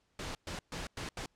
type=noise bursts at uneven times; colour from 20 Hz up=pink; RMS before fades=-40 dBFS; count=5; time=0.19-0.35 / 0.47-0.59 / 0.72-0.87 / 0.97-1.09 / 1.17-1.26 s; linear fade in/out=2 ms; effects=pink hiss -75 dBFS RMS until 1.35 s + low-pass 7000 Hz 12 dB/octave